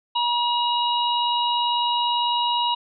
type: harmonic tone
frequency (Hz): 958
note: A#5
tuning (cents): +47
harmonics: 1 / 3 / 4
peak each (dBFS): -21 / -26 / -27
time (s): 0.15-2.75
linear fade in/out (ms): 10
effects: none